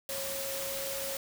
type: tone in noise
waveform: sine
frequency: 546 Hz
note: C#5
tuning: 26 cents flat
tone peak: -38 dBFS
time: 0.09-1.17 s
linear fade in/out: 2 ms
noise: white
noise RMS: -37 dBFS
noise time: 0.09-1.17 s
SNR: -4 dB
effects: none